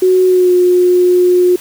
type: tone with pitch glide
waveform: sine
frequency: 370 to 359.5 Hz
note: F#4 to F#4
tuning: 0 to -50 cents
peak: -6 dBFS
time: 0.02-1.56 s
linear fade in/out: 5 ms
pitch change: -50 cents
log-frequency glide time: 0.26-0.52 s
effects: white hiss -34 dBFS RMS until 1.6 s